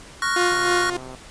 square chord, Gb major seventh, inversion second, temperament equal, 1108.7 / 1396.9 / 1480 / 1864.7 Hz, Db6 / F6 / Gb6 / Bb6, 0 / 0 / 0 / 0 cents, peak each -25 / -28 / -27 / -27 dBFS, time 0.22-0.9 s, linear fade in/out 2 ms
sawtooth tone with tremolo, 354.1 Hz, F4, 24 cents sharp, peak -15 dBFS, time 0.36-0.97 s, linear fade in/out 5 ms, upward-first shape sine, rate 3.3 Hz, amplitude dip 60%
click train, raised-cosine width 1 ms, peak -25 dBFS, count 82, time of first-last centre 0.52-1.148 s, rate 129 Hz
effects pink hiss -43 dBFS RMS until 1.3 s + resampled to 22050 Hz

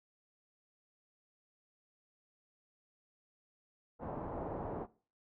white low-pass noise, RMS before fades -41 dBFS, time 3.99-4.87 s, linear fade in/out 50 ms, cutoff 840 Hz, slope 24 dB/octave, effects noise-tail reverb RT60 0.4 s tail -20 dB re dry

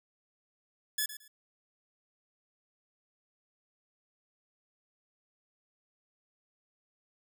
5% pulse tone with echo, 1713 Hz, A6, 47 cents flat, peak -18 dBFS, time 0.98-1.06 s, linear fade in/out 5 ms, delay 110 ms, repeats 2, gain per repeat -13 dB, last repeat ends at 1.28 s, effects none

